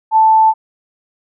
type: tone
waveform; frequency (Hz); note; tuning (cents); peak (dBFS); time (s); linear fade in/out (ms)
sine; 880; A5; 0; -6; 0.11-0.54; 50
effects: none